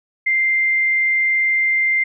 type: tone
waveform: sine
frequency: 2093 Hz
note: C7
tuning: in tune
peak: -14 dBFS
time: 0.26-2.04 s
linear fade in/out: 10 ms
effects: none